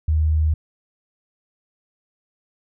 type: tone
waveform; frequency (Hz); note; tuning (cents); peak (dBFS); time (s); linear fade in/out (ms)
sine; 77.78; D#2; 0; -15; 0.08-0.54; 5
effects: none